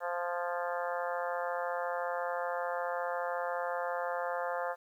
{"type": "harmonic tone with a mistuned harmonic", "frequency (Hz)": 174.61, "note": "F3", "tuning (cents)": 0, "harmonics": [3, 4, 5, 6, 7, 8, 9, 10], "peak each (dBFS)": [-36, -38, -40, -42, -43, -44, -45, -46], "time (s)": [0, 4.76], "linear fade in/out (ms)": 50, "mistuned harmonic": 9, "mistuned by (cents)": 31, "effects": ["11-bit"]}